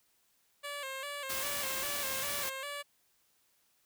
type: tone with vibrato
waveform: 10% pulse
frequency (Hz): 554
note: C#5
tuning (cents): -1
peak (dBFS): -30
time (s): 0.63-2.83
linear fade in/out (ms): 20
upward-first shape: square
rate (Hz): 2.5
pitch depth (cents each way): 66
type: noise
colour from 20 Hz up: white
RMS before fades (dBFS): -37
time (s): 1.29-2.5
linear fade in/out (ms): 10
effects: white hiss -72 dBFS RMS until 3.85 s